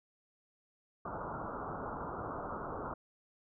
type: low-pass noise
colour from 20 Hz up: white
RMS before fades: -41 dBFS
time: 1.05-2.94 s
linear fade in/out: 5 ms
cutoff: 1400 Hz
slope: 96 dB/octave
effects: none